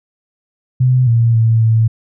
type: tone with pitch steps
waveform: sine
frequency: 127.3 / 116.1 / 113.2 / 112.3 Hz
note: C3 / A#2 / A2 / A2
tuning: -47 / -7 / +50 / +36 cents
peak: -8 dBFS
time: 0.8-1.88 s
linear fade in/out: 10 ms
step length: 270 ms
effects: none